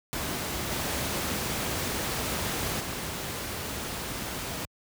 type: noise with level steps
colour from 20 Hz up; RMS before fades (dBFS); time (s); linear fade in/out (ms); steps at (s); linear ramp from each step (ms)
pink; -32 / -30 / -34; 0.13-4.65; 0; 0.7 / 2.8; 5
effects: high-pass 60 Hz 12 dB/octave